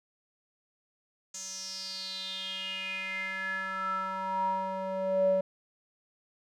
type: tone with band-pass filter sweep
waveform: square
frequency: 190 Hz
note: F#3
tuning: 46 cents sharp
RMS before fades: -33 dBFS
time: 1.34-5.41 s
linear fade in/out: 5 ms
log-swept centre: 6700 to 520 Hz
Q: 7.4
effects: none